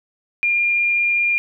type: tone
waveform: sine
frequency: 2405 Hz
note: D7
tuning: 41 cents sharp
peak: -15 dBFS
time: 0.43-1.38 s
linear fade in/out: 0 ms
effects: none